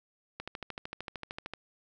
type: click train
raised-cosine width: 0.3 ms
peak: -22 dBFS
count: 16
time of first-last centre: 0.4-1.536 s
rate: 13.2 Hz
effects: none